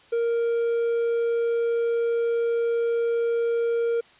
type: tone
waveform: triangle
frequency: 466.2 Hz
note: A#4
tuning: in tune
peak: -19 dBFS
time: 0.12-4.01 s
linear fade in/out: 10 ms
effects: white hiss -54 dBFS RMS until 4.19 s + resampled to 8000 Hz